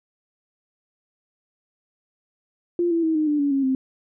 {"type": "tone with pitch steps", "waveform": "sine", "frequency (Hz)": [347.4, 333.8, 320.8, 308.2, 296.2, 284.6, 273.5, 262.8], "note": ["F4", "E4", "E4", "D#4", "D4", "C#4", "C#4", "C4"], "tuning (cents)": [-9, 22, -47, -16, 15, 46, -23, 8], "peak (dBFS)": -18, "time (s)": [2.79, 3.75], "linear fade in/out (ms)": 2, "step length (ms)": 120, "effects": []}